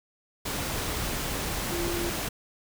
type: tone in noise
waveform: sine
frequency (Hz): 344.6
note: F4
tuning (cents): -23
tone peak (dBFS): -30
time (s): 1.71-2.1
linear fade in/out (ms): 10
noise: pink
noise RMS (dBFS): -31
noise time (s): 0.45-2.29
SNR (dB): -2
effects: none